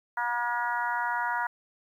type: harmonic tone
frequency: 239.8 Hz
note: A#3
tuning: 49 cents sharp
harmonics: 3 / 4 / 5 / 6 / 7 / 8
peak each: -37 / -29 / -41 / -32 / -37 / -39 dBFS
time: 0.17-1.47 s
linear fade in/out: 5 ms
effects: 10-bit